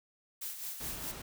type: noise with tremolo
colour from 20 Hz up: blue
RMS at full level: -39 dBFS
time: 0.41-1.12 s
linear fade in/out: 10 ms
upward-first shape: sine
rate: 4.8 Hz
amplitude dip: 55%
type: noise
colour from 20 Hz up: pink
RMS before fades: -45 dBFS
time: 0.8-1.22 s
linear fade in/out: 5 ms
effects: none

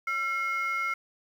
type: tone pair together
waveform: sine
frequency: 1356 / 2153 Hz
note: E6 / C7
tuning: +49 / +49 cents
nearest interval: minor sixth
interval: 800 cents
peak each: -28 dBFS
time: 0.07-0.94 s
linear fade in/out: 5 ms
effects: tanh soft clip ceiling -23 dBFS + 9-bit

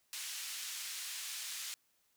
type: band-pass noise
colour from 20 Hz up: white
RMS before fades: -43 dBFS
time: 0.13-1.74 s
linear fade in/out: 0 ms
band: 2000 to 8600 Hz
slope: 12 dB/octave
effects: white hiss -75 dBFS RMS until 2.16 s

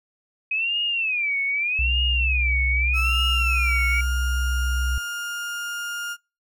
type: tone with vibrato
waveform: sine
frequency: 2513 Hz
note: D#7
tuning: 17 cents sharp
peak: -21 dBFS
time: 0.51-4.01 s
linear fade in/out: 5 ms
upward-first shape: sine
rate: 0.82 Hz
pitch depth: 220 cents each way
type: tone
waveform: sine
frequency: 63.8 Hz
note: C2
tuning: 43 cents flat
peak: -21 dBFS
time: 1.79-4.98 s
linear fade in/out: 0 ms
type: tone with pitch glide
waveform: 35% pulse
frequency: 1318.5 to 1413.1 Hz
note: E6 to F6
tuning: 0 to +20 cents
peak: -26 dBFS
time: 2.93-6.17 s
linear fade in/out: 50 ms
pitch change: +120 cents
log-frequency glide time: 3.15-4.08 s
effects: noise-tail reverb RT60 0.3 s tail -26 dB re dry

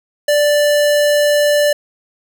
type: tone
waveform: square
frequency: 587.3 Hz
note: D5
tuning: in tune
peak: -11 dBFS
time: 0.28-1.73 s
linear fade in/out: 5 ms
effects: none

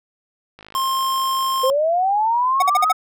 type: click train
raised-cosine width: 0.3 ms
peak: -24 dBFS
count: 57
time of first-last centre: 0.59-1.655 s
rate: 52.6 Hz
type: tone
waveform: square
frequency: 1060 Hz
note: C6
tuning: 22 cents sharp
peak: -19 dBFS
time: 0.75-1.7 s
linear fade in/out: 0 ms
type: linear sweep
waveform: sine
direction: up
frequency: 500 to 1300 Hz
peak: -15 dBFS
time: 1.63-2.93 s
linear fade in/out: 10 ms
type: tone bursts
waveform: square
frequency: 740 Hz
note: F#5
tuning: in tune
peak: -15 dBFS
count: 5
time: 2.6-2.92 s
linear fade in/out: 5 ms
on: 24 ms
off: 50 ms
effects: none

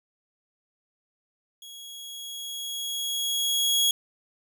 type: tone with level ramp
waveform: sawtooth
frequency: 3322 Hz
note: G#7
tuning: in tune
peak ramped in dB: -39 to -16 dBFS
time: 1.62-3.91 s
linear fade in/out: 2 ms
effects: none

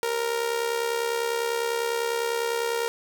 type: tone with amplitude modulation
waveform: sawtooth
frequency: 466.2 Hz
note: A#4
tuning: in tune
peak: -18 dBFS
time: 0.03-2.88 s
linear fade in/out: 0 ms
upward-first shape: sine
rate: 70 Hz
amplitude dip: 60%
effects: none

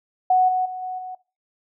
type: tone with level steps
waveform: sine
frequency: 740 Hz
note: F#5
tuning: in tune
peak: -13 / -18 / -28 / -26 / -30 dBFS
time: 0.3-1.15 s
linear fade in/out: 5 ms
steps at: 0.48 / 0.65 / 0.82 / 0.98 s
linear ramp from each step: 10 ms
effects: noise-tail reverb RT60 0.3 s tail -20 dB re dry

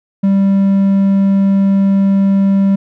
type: tone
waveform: triangle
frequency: 196 Hz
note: G3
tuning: in tune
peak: -6 dBFS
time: 0.23-2.76 s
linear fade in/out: 10 ms
effects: none

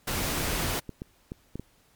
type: noise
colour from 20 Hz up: pink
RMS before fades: -29 dBFS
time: 0.07-0.8 s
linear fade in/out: 10 ms
type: clicks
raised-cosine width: 3 ms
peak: -22 dBFS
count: 5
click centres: 0.893 / 1.019 / 1.319 / 1.556 / 1.596 s
effects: pink hiss -63 dBFS RMS until 1.95 s + MP3 96 kbps

